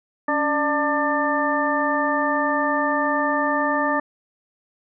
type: harmonic tone with a mistuned harmonic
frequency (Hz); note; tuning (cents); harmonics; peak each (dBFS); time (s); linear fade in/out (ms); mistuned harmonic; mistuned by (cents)
297.6; D4; +23; 1 / 2 / 3 / 4 / 6; -25 / -25 / -25 / -25 / -25; 0.28-4; 5; 1; -91
effects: none